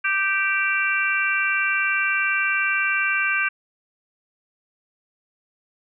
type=harmonic tone with a mistuned harmonic; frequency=390 Hz; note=G4; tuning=9 cents flat; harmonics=3 / 4 / 5 / 6 / 7; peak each=-29 / -22 / -34 / -24 / -27 dBFS; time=0.04-3.49 s; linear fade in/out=10 ms; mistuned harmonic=3; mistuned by=+19 cents; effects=none